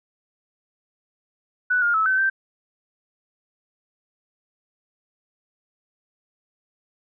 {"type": "tone with pitch steps", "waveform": "sine", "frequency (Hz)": [1485, 1415, 1302, 1529, 1563], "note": ["F#6", "F6", "E6", "G6", "G6"], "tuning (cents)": [6, 22, -22, -44, -6], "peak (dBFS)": -17, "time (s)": [1.7, 2.3], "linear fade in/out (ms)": 10, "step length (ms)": 120, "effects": []}